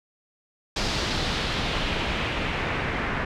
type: noise with low-pass filter sweep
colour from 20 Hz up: pink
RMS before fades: -27 dBFS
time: 0.76-3.25 s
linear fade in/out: 5 ms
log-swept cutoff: 5000 to 1900 Hz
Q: 1.8
effects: none